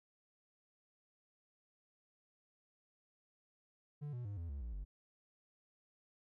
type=tone with pitch steps; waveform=triangle; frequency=146.83 / 122.05 / 101.45 / 84.33 / 70.1 / 58.27 / 48.44 Hz; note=D3 / B2 / G#2 / E2 / C#2 / A#1 / G1; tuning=0 / -20 / -40 / +40 / +20 / 0 / -20 cents; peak=-39 dBFS; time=4.01-4.85 s; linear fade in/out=20 ms; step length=120 ms; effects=none